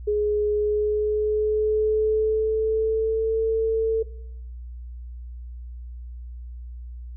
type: tone with pitch glide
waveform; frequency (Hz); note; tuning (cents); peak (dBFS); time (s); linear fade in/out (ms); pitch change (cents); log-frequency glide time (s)
sine; 418.7 to 446.2; G#4 to A4; +14 to +24; -19; 0.07-4.03; 10; +110; 0.55-3.41
effects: noise-tail reverb RT60 0.7 s tail -18 dB re dry + added 60 Hz sine -34 dBFS peak until 7.16 s